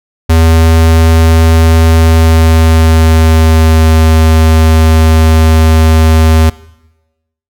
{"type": "tone with pitch glide", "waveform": "square", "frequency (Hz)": [81.4, 79.96], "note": ["E2", "D#2"], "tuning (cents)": [-21, 48], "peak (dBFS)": -4, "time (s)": [0.29, 6.5], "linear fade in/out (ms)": 10, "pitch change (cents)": -31, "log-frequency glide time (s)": [2.01, 3.87], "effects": ["noise-tail reverb RT60 1.0 s tail -21 dB re dry"]}